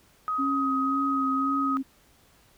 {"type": "tone", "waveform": "sine", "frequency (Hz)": 1259, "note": "D#6", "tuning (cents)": 20, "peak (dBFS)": -25, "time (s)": [0.28, 1.77], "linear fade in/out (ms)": 0}
{"type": "tone with vibrato", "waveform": "sine", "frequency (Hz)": 272.1, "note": "C#4", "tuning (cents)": -32, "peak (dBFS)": -26, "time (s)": [0.38, 1.83], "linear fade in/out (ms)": 20, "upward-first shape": "sine", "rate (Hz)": 1.9, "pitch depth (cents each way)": 29}
{"effects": ["pink hiss -60 dBFS RMS until 2.57 s"]}